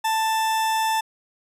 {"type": "tone", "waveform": "40% pulse", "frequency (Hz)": 884, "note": "A5", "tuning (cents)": 8, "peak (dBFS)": -19, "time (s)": [0.04, 1.01], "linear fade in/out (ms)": 10, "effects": ["resampled to 32000 Hz"]}